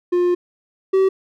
triangle tone pair in turn, 354.5 / 382.7 Hz, F4 / G4, +26 / -42 cents, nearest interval minor second, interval 132 cents, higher second, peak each -12 / -10 dBFS, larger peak second, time 0.12-0.35 / 0.93-1.09 s, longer first, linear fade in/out 10 ms, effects none

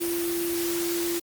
sine tone in noise, 342.7 Hz, F4, 33 cents flat, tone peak -26 dBFS, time 0-1.2 s, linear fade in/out 20 ms, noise white, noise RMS -32 dBFS, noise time 0-1.2 s, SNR +3 dB, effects Opus 32 kbps

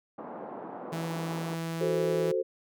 white band-pass noise, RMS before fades -41 dBFS, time 0.18-1.55 s, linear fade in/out 5 ms, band 190 to 940 Hz, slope 24 dB/octave
sawtooth tone, 164.81 Hz, E3, in tune, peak -28 dBFS, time 0.92-2.32 s, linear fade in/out 10 ms
sine chord, F# diminished, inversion none, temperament equal, 370 / 440 / 523.3 Hz, F#4 / A4 / C5, 0 / 0 / 0 cents, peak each -30 dBFS, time 1.8-2.43 s, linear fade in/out 20 ms
effects none

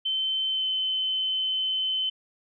sine tone with pitch glide, 3081 to 3058 Hz, G7 to G7, -31 to -44 cents, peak -24 dBFS, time 0.05-2.1 s, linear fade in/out 10 ms, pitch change -13 cents, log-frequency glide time 0.5-0.65 s, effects none

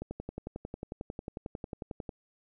click train, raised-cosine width 2 ms, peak -24 dBFS, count 24, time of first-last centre 0.02-2.092 s, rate 11.1 Hz, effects none

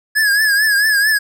square tone with vibrato, 1683 Hz, G#6, 23 cents sharp, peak -12 dBFS, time 0.15-1.19 s, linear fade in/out 20 ms, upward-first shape triangle, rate 4.5 Hz, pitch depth 95 cents each way, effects none

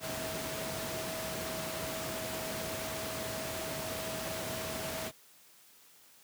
sine tone in noise, 643 Hz, E5, 43 cents flat, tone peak -41 dBFS, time 0-5.12 s, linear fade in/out 50 ms, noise pink, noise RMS -38 dBFS, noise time 0-5.12 s, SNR -6 dB, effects white hiss -60 dBFS RMS until 6.23 s + high-pass 100 Hz 12 dB/octave

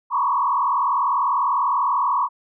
sine tone with frequency modulation, 1046.5 Hz, C6, in tune, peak -17 dBFS, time 0.1-2.29 s, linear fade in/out 50 ms, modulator 40.1 Hz, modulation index 2.8, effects none

